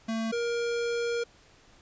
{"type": "tone pair in turn", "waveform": "square", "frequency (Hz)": [224.6, 470.9], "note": ["A3", "A#4"], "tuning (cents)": [36, 18], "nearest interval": "octave + minor second", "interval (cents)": 1282, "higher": "second", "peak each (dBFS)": [-29, -28], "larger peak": "second", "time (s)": [[0.08, 0.32], [0.32, 1.24]], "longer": "second", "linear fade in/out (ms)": 10, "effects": ["pink hiss -58 dBFS RMS until 1.81 s", "resampled to 16000 Hz"]}